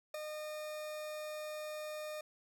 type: tone with ADSR envelope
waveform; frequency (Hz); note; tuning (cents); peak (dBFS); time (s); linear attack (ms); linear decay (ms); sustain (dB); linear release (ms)
40% pulse; 610; D#5; -34; -35; 0.14-2.21; 5; 8; -5; 4
effects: none